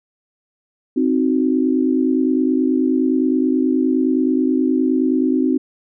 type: chord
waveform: sine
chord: C diminished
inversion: none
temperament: equal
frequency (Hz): 261.6 / 311.1 / 370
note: C4 / Eb4 / Gb4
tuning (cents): 0 / 0 / 0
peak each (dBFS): -16 / -19 / -22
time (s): 0.96-5.58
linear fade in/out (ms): 10
effects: none